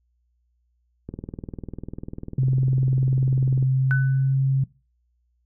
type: click train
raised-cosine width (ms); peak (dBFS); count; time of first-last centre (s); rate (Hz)
3; -20; 52; 1.09-3.627; 20.1
type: tone with pitch glide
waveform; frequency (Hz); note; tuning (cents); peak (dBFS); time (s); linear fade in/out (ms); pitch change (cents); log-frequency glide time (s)
sine; 130.81 to 134.41; C3 to C3; 0 to +47; -17; 2.38-4.64; 5; +47; 3.59-4.34
type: tone with exponential decay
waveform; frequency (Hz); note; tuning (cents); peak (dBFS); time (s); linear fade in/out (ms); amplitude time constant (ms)
sine; 1500; F#6; +23; -20; 3.91-4.34; 0; 93
effects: noise-tail reverb RT60 0.3 s tail -20 dB re dry + added 60 Hz sine -65 dBFS peak until 5.45 s

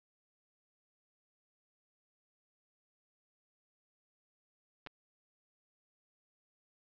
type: clicks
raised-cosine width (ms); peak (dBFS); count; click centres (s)
0.3; -29; 2; 4.864 / 4.871
effects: low-pass 5000 Hz 12 dB/octave

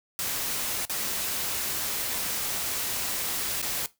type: noise with dropouts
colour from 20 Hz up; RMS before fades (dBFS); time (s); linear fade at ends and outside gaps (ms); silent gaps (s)
white; -30; 0.19-3.86; 1; 0.852-0.896 / 3.617-3.626
effects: noise-tail reverb RT60 0.2 s tail -17 dB re dry

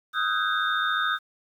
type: tone cluster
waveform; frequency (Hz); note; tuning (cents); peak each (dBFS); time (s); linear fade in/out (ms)
sine; 1256 / 1350 / 1515 / 1622 / 3646; D#6 / E6 / F#6 / G#6 / A#7; +16 / +41 / +40 / -41 / -39; -27 / -32 / -27 / -32 / -31; 0.13-1.19; 50
effects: 9-bit

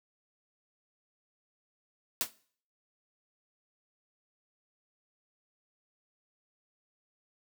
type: noise with exponential decay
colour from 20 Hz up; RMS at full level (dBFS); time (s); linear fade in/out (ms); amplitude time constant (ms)
white; -26; 2.21-2.32; 0; 22
effects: noise-tail reverb RT60 0.5 s tail -20 dB re dry + high-pass 150 Hz 12 dB/octave

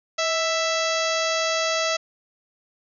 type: harmonic tone with a mistuned harmonic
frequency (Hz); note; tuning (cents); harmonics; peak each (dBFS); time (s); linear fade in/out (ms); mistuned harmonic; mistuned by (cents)
661; E5; +5; 1 / 2 / 3 / 4 / 5 / 6 / 7 / 8 / 9 / 10; -25 / -28 / -30 / -31 / -32 / -33 / -33 / -34 / -35 / -35; 0.18-1.97; 10; 1; -48
effects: none

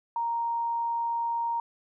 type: tone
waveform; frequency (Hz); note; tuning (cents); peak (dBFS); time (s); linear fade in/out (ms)
sine; 932.3; A#5; 0; -26; 0.16-1.6; 2
effects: none

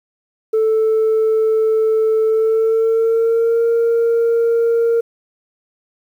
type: tone with pitch glide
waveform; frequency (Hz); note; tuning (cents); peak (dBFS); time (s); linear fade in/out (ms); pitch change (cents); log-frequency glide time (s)
sine; 440 to 463.2; A4 to A#4; 0 to -11; -10; 0.53-5.01; 10; +89; 2.26-3.65
effects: tanh soft clip ceiling -10 dBFS + 8-bit

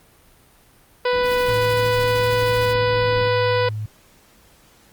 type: harmonic tone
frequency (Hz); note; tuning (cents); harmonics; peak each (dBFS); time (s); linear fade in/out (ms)
494.8; B4; +3; 1 / 2 / 3 / 4 / 5 / 6 / 7 / 8 / 9 / 10; -18 / -24 / -28 / -30 / -32 / -34 / -35 / -36 / -37 / -38; 1.05-3.69; 5
type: low-pass noise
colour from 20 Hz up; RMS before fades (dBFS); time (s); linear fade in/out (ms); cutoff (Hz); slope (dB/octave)
pink; -35; 1.13-3.28; 0; 350; 48
type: noise with tremolo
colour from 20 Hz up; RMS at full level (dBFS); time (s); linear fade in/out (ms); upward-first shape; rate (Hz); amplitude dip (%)
white; -36; 1.23-2.75; 50; square; 13; 40
type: tone with pitch glide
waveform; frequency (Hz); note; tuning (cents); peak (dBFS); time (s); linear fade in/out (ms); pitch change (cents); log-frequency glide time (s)
sine; 110.9 to 106.94; A2 to A2; +14 to -49; -24; 1.48-3.86; 5; -63; 2.65-3.73
effects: pink hiss -53 dBFS RMS until 4.92 s + Opus 32 kbps

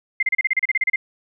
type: tone bursts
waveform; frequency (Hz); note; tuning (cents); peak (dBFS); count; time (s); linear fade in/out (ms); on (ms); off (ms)
sine; 2093; C7; 0; -15; 13; 0.2-0.96; 5; 28; 33
effects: none

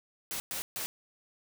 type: noise bursts at uneven times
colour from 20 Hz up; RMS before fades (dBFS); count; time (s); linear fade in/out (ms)
white; -36; 3; 0.31-0.4 / 0.51-0.62 / 0.76-0.86; 0
effects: none

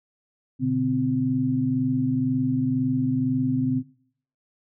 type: tone cluster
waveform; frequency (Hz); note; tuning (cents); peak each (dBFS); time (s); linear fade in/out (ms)
sine; 120.9 / 142.9 / 258.1; B2 / D3 / C4; -36 / -47 / -23; -29 / -27 / -22; 0.59-3.83; 50
effects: noise-tail reverb RT60 0.6 s tail -20 dB re dry

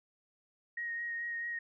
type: tone with vibrato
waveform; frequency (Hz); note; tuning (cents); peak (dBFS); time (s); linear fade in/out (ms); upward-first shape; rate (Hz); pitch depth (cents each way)
sine; 1874; A#6; +9; -35; 0.77-1.59; 5; sine; 4.6; 16
effects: none

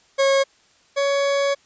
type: tone pair in turn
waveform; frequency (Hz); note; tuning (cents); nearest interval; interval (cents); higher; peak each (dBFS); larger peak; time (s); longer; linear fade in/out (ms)
40% pulse; 546 / 559.7; C#5 / C#5; -26 / +17; unison; 43; second; -14 / -17; first; 0.18-0.44 / 0.96-1.55; second; 20
effects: white hiss -57 dBFS RMS until 1.65 s + resampled to 16000 Hz

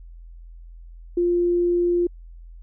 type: tone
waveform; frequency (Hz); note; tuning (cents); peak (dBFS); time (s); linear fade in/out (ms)
sine; 349.2; F4; 0; -17; 1.17-2.07; 5
effects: added 42 Hz sine -39 dBFS peak until 2.62 s

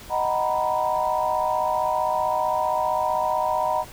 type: chord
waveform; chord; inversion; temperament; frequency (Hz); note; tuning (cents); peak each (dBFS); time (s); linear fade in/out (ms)
sine; B major seventh; first; equal with one note detuned; 622.3 / 747.7 / 932.3 / 987.8; D#5 / F#5 / A#5 / B5; 0 / +18 / 0 / 0; -26; 0.09-3.85; 50
effects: pink hiss -43 dBFS RMS until 3.92 s

